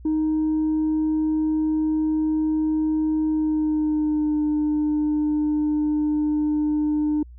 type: tone with pitch glide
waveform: sine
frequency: 311.1 to 301.2 Hz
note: D#4 to D4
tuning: 0 to +44 cents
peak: -17 dBFS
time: 0.05-7.23 s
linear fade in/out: 5 ms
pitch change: -56 cents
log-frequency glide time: 3.28-4.41 s
effects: tanh soft clip ceiling -17 dBFS + added 60 Hz sine -40 dBFS peak until 7.38 s